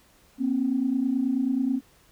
sine tone pair together, 239.3 / 268.6 Hz, A#3 / C4, +46 / +46 cents, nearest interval major second, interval 200 cents, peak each -26 / -23 dBFS, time 0.38-1.81 s, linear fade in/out 50 ms, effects tanh soft clip ceiling -14 dBFS + pink hiss -59 dBFS RMS until 2.11 s

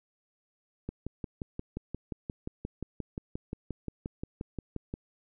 click train, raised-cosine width 3 ms, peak -22 dBFS, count 24, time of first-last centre 0.89-4.939 s, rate 5.68 Hz, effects none

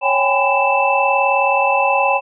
sine tone cluster, 553 / 785 / 824 / 1007 / 2645 Hz, C#5 / G5 / G#5 / B5 / E7, -4 / +2 / -14 / +33 / +5 cents, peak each -19 dBFS, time 0.01-2.21 s, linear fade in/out 50 ms, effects none

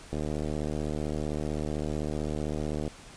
click train, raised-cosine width 2 ms, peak -19 dBFS, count 209, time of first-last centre 0.13-2.878 s, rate 75.7 Hz, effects pink hiss -49 dBFS RMS until 3.16 s + resampled to 22050 Hz

